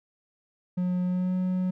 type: tone with pitch glide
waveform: triangle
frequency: 180.5 to 183.87 Hz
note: F#3 to F#3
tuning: -43 to -11 cents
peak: -22 dBFS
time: 0.77-1.71 s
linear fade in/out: 10 ms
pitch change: +32 cents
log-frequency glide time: 1.06-1.34 s
effects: none